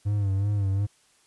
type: tone with vibrato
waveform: triangle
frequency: 100 Hz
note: G2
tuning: 35 cents sharp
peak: -20 dBFS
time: 0.05-0.87 s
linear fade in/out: 20 ms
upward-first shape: sine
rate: 2.7 Hz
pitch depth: 65 cents each way
effects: white hiss -62 dBFS RMS until 1.26 s + resampled to 24000 Hz